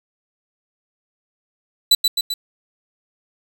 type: tone with echo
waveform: 40% pulse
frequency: 3972 Hz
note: B7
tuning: 9 cents sharp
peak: -8 dBFS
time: 1.91-1.95 s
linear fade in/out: 5 ms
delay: 130 ms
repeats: 3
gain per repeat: -4 dB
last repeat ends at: 2.34 s
effects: 8-bit